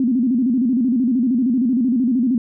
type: tone with vibrato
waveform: sine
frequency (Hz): 246.9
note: B3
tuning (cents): 0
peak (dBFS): -14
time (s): 0-2.38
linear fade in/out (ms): 2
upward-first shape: square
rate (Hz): 13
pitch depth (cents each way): 120
effects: none